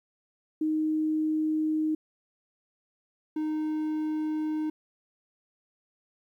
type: tone pair in turn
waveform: sine / triangle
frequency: 311.1 / 309.1 Hz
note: D#4 / D#4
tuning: 0 / -11 cents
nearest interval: unison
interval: 11 cents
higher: first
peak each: -24 / -25 dBFS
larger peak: first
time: 0.61-1.95 / 3.36-4.7 s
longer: neither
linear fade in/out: 5 ms
effects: 11-bit